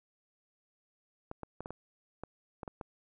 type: clicks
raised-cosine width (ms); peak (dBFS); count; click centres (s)
1; -26; 9; 1.314 / 1.433 / 1.606 / 1.659 / 1.706 / 2.236 / 2.632 / 2.678 / 2.812
effects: none